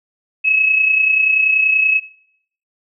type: tone with amplitude modulation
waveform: sine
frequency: 2575 Hz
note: E7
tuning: 41 cents flat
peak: -9 dBFS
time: 0.44-2 s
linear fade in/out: 20 ms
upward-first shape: sine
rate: 30.4 Hz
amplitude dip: 55%
effects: noise-tail reverb RT60 0.7 s tail -19 dB re dry